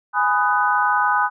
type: chord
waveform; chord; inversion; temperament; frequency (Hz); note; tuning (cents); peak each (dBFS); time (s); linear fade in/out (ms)
sine; G# minor seventh; none; just; 830.6 / 996.7 / 1245.9 / 1495.1; G#5 / B5 / D#6 / F#6; 0 / +16 / +2 / +18; -21; 0.13-1.3; 50
effects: none